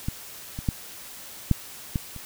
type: clicks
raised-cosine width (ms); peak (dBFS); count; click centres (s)
5; -14 / -20 / -10 / -6 / -12 / -27; 6; 0.085 / 0.589 / 0.688 / 1.513 / 1.958 / 2.163
effects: white hiss -42 dBFS RMS until 2.25 s